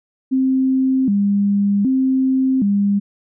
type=tone with vibrato; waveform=sine; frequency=230 Hz; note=A#3; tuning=23 cents flat; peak=-13 dBFS; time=0.31-3 s; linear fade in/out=20 ms; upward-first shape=square; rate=0.65 Hz; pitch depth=230 cents each way; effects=none